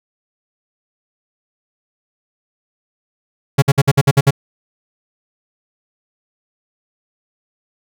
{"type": "tone bursts", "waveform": "45% pulse", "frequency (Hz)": 138.59, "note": "C#3", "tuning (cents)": 0, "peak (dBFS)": -7, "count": 8, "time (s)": [3.58, 4.308], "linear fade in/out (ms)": 10, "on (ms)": 42, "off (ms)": 56, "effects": []}